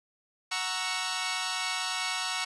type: chord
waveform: 10% pulse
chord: F# dominant seventh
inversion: none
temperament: equal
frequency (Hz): 740 / 932.3 / 1108.7 / 1318.5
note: F#5 / A#5 / C#6 / E6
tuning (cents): 0 / 0 / 0 / 0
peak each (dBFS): -27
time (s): 0.51-2.45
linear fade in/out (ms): 10
effects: resampled to 24000 Hz